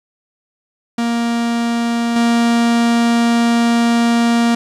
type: tone with level steps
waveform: 45% pulse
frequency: 234.2 Hz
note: A#3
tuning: 8 cents sharp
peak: -15 / -11 dBFS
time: 0.98-4.55 s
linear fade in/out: 5 ms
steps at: 2.16 s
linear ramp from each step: 2 ms
effects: low-pass 8000 Hz 12 dB/octave + 8-bit